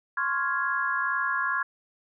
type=chord; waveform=sine; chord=Db major seventh; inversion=third; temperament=equal; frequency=1046.5 / 1108.7 / 1396.9 / 1661.2 Hz; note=C6 / Db6 / F6 / Ab6; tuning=0 / 0 / 0 / 0 cents; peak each=-31 / -32 / -30 / -28 dBFS; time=0.17-1.63 s; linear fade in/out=5 ms; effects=none